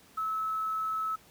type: tone with quantisation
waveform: sine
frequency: 1300 Hz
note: E6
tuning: 24 cents flat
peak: -29 dBFS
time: 0.17-1.16 s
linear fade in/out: 10 ms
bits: 9
effects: pink hiss -58 dBFS RMS until 1.3 s + high-pass 80 Hz 12 dB/octave